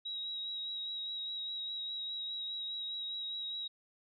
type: tone with vibrato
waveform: sine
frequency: 3836 Hz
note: A#7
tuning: 49 cents sharp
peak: -37 dBFS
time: 0.05-3.68 s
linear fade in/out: 10 ms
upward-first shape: sine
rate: 4.9 Hz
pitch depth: 18 cents each way
effects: none